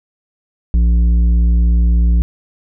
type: tone with tanh clipping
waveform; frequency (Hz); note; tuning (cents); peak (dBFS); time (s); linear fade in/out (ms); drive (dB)
sine; 58.27; A#1; 0; -10; 0.74-2.22; 0; 8
effects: none